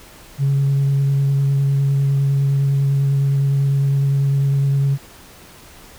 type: tone with vibrato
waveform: sine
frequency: 138.59 Hz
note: C#3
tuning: in tune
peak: -12 dBFS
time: 0.38-4.98 s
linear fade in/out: 50 ms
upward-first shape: sine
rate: 9.9 Hz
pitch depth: 11 cents each way
effects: tanh soft clip ceiling -11 dBFS + pink hiss -43 dBFS RMS until 5.98 s